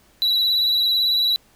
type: tone with vibrato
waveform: triangle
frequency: 3930 Hz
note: B7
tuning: 9 cents flat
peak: -15 dBFS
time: 0.22-1.36 s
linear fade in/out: 0 ms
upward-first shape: triangle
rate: 18 Hz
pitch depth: 36 cents each way
effects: pink hiss -56 dBFS RMS until 1.55 s